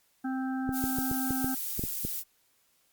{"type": "harmonic tone", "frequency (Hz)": 261.9, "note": "C4", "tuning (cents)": 2, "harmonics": [1, 3, 5, 6], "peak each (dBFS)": [-30, -39, -46, -43], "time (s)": [0.24, 1.55], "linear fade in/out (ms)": 10}
{"type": "clicks", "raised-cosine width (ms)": 3, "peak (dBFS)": -20, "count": 9, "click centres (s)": [0.692, 0.84, 0.987, 1.114, 1.307, 1.444, 1.794, 1.838, 2.05]}
{"type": "noise", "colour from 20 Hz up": "violet", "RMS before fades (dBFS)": -34, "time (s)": [0.72, 2.24], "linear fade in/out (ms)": 50}
{"effects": ["white hiss -69 dBFS RMS until 2.92 s", "Opus 48 kbps"]}